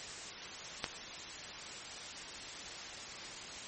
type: clicks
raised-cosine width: 0.2 ms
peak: -15 / -30 dBFS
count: 2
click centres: 0.842 / 0.863 s
effects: white hiss -45 dBFS RMS until 3.67 s + MP3 32 kbps